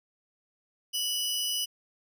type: tone pair together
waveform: sawtooth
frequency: 2954 / 5052 Hz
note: F#7 / D#8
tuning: -3 / +26 cents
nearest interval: major sixth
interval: 929 cents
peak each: -26 / -32 dBFS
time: 0.93-1.66 s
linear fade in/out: 20 ms
effects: none